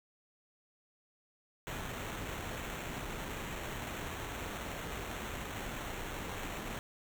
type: noise with sample-and-hold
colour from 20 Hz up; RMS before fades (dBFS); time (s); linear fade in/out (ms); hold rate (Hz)
pink; -41; 1.67-6.79; 0; 4900
effects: none